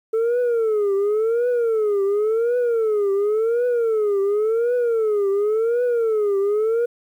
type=tone with vibrato; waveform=sine; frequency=440 Hz; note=A4; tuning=in tune; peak=-14 dBFS; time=0.13-6.86 s; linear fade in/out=10 ms; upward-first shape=triangle; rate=0.92 Hz; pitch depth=210 cents each way; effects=tanh soft clip ceiling -16 dBFS + 9-bit